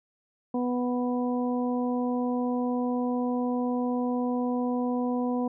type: harmonic tone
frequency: 246.9 Hz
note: B3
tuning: in tune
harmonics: 1 / 2 / 3 / 4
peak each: -26 / -32 / -36 / -38 dBFS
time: 0.54-5.48 s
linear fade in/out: 5 ms
effects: none